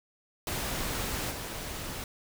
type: noise with level steps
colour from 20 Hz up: pink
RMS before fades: -33 / -38 dBFS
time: 0.47-2.04 s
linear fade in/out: 2 ms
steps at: 1.3 s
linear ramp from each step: 20 ms
effects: none